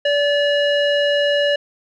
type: tone with low-pass filter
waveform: square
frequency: 577 Hz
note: D5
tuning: 31 cents flat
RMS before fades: -17 dBFS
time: 0.05-1.56 s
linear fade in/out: 5 ms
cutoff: 2900 Hz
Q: 2.4
effects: none